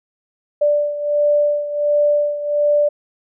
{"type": "beating tone pair", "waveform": "sine", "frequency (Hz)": [587.3, 588.7], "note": ["D5", "D5"], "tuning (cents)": [0, 4], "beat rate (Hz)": 1.4, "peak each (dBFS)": [-15, -20], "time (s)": [0.61, 2.89], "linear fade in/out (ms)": 10, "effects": []}